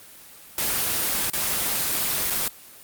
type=noise with dropouts; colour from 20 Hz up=white; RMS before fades=-24 dBFS; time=0.58-2.48 s; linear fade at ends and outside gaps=1 ms; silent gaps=1.3-1.333 / 2.301-2.305 s; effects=white hiss -46 dBFS RMS until 2.83 s + Opus 24 kbps